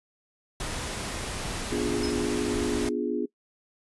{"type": "noise", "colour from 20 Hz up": "pink", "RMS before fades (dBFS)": -33, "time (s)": [0.6, 2.89], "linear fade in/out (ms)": 2}
{"type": "chord", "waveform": "sine", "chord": "B diminished seventh", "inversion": "none", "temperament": "equal", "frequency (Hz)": [246.9, 293.7, 349.2, 415.3], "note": ["B3", "D4", "F4", "Ab4"], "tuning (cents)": [0, 0, 0, 0], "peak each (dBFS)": -31, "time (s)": [1.71, 3.26], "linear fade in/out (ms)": 10}
{"type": "tone with exponential decay", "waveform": "sine", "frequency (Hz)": 5140, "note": "E8", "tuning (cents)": -45, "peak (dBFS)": -31, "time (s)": [2.03, 2.26], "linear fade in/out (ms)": 5, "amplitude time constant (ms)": 49}
{"effects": ["noise-tail reverb RT60 0.1 s tail -20 dB re dry", "resampled to 24000 Hz"]}